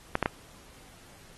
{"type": "clicks", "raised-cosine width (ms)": 0.5, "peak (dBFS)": -9, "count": 3, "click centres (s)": [0.154, 0.227, 0.259], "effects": ["pink hiss -54 dBFS RMS until 1.37 s", "AAC 32 kbps"]}